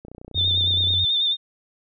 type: click train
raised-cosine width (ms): 2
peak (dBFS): -26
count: 28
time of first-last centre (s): 0.05-0.938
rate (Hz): 30.4
type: tone with vibrato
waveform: sine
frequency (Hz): 3600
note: A7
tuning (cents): +39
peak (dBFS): -18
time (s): 0.34-1.37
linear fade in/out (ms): 50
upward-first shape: sine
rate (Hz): 9.2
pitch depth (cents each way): 47
type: tone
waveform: sine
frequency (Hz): 91.2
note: F#2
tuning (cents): -24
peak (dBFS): -25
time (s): 0.35-1.05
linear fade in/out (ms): 5
effects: none